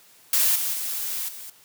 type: noise with level steps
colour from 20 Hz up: blue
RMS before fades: -20 / -26 / -29 / -39 dBFS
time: 0.33-1.5 s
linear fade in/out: 2 ms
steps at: 0.55 / 0.73 / 1.28 s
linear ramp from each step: 10 ms
effects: white hiss -54 dBFS RMS until 1.64 s + high-pass 100 Hz 12 dB/octave